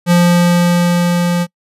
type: tone with level ramp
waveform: square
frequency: 174.61 Hz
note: F3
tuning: in tune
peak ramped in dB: -7 to -13 dBFS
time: 0.06-1.47 s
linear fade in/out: 50 ms
effects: noise-tail reverb RT60 0.1 s tail -26 dB re dry + resampled to 32000 Hz